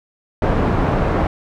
pink low-pass noise, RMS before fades -17 dBFS, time 0.42-1.27 s, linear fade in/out 2 ms, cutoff 1100 Hz, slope 12 dB/octave, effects none

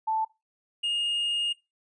sine / triangle tone pair in turn, 880 / 2844 Hz, A5 / F7, 0 / +31 cents, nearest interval octave + minor sixth, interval 2031 cents, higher second, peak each -24 dBFS, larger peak neither, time 0.07-0.25 / 0.83-1.53 s, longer second, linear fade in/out 10 ms, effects noise-tail reverb RT60 0.2 s tail -18 dB re dry + resampled to 22050 Hz

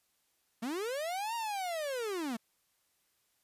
45% pulse linear two-way sweep, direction up then down, 213.7 to 945 to 213.7 Hz, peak -34 dBFS, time 0.62-2.37 s, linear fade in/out 10 ms, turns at 1.35 s, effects white hiss -75 dBFS RMS until 3.43 s + resampled to 32000 Hz

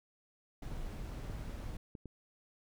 brown noise, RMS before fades -42 dBFS, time 0.62-1.77 s, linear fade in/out 5 ms
clicks, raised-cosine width 3 ms, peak -33 dBFS, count 4, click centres 1.298 / 1.496 / 1.952 / 2.057 s
effects none

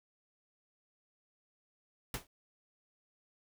pink noise with exponential decay, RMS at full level -34 dBFS, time 2.14-2.27 s, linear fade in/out 2 ms, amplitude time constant 28 ms, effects none

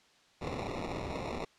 white noise with sample-and-hold, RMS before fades -37 dBFS, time 0.41-1.45 s, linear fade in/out 10 ms, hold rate 1575 Hz, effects white hiss -64 dBFS RMS until 1.58 s + low-pass 5000 Hz 12 dB/octave

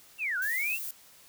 sine linear two-way sweep, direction down then up, 2800 to 1409 to 2800 Hz, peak -28 dBFS, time 0.18-0.79 s, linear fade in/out 50 ms, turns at 0.38 s
violet noise, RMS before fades -37 dBFS, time 0.42-0.91 s, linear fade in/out 2 ms
effects white hiss -56 dBFS RMS until 1.28 s

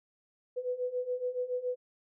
sine beating tone pair, 493.9 / 501 Hz, B4 / B4, 0 / +25 cents, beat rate 7.1 Hz, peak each -36 / -33 dBFS, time 0.56-1.76 s, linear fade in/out 20 ms, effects none

